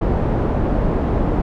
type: low-pass noise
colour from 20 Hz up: pink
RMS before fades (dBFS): -18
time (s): 0.01-1.42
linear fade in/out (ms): 10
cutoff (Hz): 680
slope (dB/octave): 12
effects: none